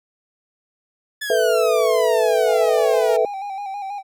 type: exponential sweep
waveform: sawtooth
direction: down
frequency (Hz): 1740 to 452.5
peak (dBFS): -21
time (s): 1.21-3.17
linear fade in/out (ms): 10
type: chord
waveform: sine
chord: A suspended second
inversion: none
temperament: equal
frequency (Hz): 440 / 493.9 / 659.3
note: A4 / B4 / E5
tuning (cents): 0 / 0 / 0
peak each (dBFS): -19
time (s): 1.3-3.25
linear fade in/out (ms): 2
type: tone with vibrato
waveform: triangle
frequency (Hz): 795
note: G5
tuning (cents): +24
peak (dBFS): -24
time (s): 2.45-4.03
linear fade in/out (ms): 50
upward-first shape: square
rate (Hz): 6.2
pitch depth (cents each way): 46
effects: none